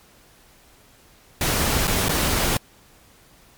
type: noise with dropouts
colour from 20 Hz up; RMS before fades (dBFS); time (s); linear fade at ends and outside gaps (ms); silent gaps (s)
pink; -21; 1.41-2.57; 2; 1.872-1.877 / 2.085-2.092
effects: pink hiss -53 dBFS RMS until 3.57 s + MP3 96 kbps

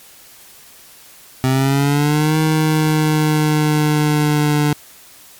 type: linear two-way sweep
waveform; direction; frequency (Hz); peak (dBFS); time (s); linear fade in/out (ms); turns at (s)
25% pulse; up then down; 129.6 to 156.9 to 147.9; -9; 1.44-4.73; 0; 2.38
effects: white hiss -43 dBFS RMS until 5.39 s + MP3 96 kbps

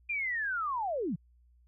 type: linear sweep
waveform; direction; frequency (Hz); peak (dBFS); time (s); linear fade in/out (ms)
sine; down; 2436 to 136.7; -30; 0.09-1.16; 10
effects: added 60 Hz sine -60 dBFS peak until 1.67 s

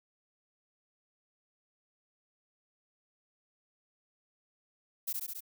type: noise with echo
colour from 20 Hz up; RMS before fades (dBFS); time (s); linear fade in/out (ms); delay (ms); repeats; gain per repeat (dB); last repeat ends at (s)
violet; -34; 5.07-5.13; 10; 69; 4; -2; 5.406
effects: none

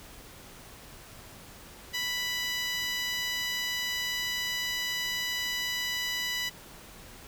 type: tone with high-pass filter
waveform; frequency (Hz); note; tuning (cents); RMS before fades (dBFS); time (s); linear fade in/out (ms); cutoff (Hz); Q
10% pulse; 987.8; B5; 0; -32; 1.93-6.5; 20; 2000; 1.7
effects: pink hiss -49 dBFS RMS until 7.27 s

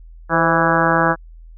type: harmonic tone with a mistuned harmonic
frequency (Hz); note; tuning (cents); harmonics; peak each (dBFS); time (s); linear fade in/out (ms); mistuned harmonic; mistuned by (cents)
164.81; E3; 0; 1 / 2 / 3 / 4 / 5 / 6 / 7 / 8 / 9 / 10; -22 / -22 / -22 / -22 / -22 / -22 / -22 / -22 / -22 / -22; 0.29-1.16; 50; 3; +61
effects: added 41 Hz sine -37 dBFS peak until 1.57 s

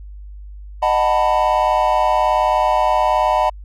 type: chord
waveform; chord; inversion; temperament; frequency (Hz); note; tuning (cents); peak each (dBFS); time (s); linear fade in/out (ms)
triangle; B dominant seventh; first; just; 617.4 / 740.8 / 889 / 987.8; D#5 / F#5 / A5 / B5; -14 / +2 / +18 / 0; -17; 0.82-3.5; 10
effects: added 50 Hz sine -32 dBFS peak until 3.64 s

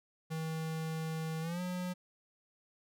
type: tone with pitch glide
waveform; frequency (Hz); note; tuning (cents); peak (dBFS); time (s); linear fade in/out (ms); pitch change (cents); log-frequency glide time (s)
square; 160 to 180.63; D#3 to F#3; +49 to -41; -36; 0.3-1.94; 20; +210; 1.41-1.61
effects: none

